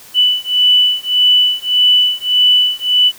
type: beating tone pair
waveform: sine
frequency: 2979 / 2980.7 Hz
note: F#7 / F#7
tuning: +11 / +12 cents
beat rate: 1.7 Hz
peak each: -12 dBFS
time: 0.14-3.12 s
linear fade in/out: 50 ms
effects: white hiss -39 dBFS RMS until 3.18 s